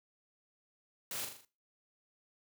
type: noise with echo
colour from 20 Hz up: white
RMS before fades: -40 dBFS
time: 1.11-1.25 s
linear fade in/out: 2 ms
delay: 40 ms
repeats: 5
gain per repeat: -5 dB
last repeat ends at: 1.45 s
effects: noise-tail reverb RT60 0.3 s tail -18 dB re dry + high-pass 60 Hz 12 dB/octave